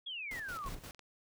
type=exponential sweep; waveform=sine; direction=down; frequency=3400 to 1046.5 Hz; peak=-39 dBFS; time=0.06-0.69 s; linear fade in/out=10 ms
type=noise with tremolo; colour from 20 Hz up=pink; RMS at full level=-48 dBFS; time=0.31-0.91 s; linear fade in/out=2 ms; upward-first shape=square; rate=5.7 Hz; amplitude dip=70%
type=clicks; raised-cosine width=0.2 ms; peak=-36 dBFS; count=9; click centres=0.505 / 0.589 / 0.64 / 0.69 / 0.722 / 0.863 / 0.909 / 0.947 / 0.993 s
type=noise; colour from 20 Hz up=brown; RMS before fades=-44 dBFS; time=0.64-0.79 s; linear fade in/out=5 ms
effects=none